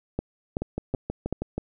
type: two click trains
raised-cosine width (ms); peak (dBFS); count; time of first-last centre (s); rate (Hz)
2; -13 / -15; 4 / 7; 0.19-1.326 / 0.62-1.58; 2.64 / 6.25
effects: none